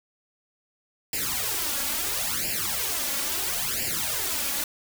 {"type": "noise with flanger", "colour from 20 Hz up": "white", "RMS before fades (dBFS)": -28, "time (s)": [1.13, 4.64], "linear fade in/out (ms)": 2, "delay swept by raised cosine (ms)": [0.4, 3.6], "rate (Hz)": 0.74, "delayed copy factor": 1, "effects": []}